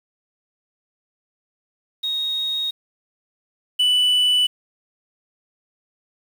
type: tone pair in turn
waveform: sine / triangle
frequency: 3751 / 2977 Hz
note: A#7 / F#7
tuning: +10 / +10 cents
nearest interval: major third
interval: 400 cents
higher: first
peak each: -21 / -13 dBFS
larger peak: second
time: 2.03-2.71 / 3.79-4.47 s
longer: neither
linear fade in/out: 10 ms
effects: 7-bit